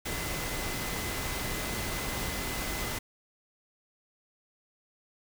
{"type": "tone in noise", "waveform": "sine", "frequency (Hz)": 2033, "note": "B6", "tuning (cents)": 50, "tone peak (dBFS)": -42, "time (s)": [0.05, 2.99], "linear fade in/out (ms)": 10, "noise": "pink", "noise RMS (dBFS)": -34, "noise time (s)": [0.05, 2.99], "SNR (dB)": -11, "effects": []}